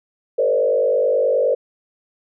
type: tone with frequency modulation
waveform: sine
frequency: 523.3 Hz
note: C5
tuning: in tune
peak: -14 dBFS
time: 0.38-1.55 s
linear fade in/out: 10 ms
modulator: 49.6 Hz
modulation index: 1.4
effects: none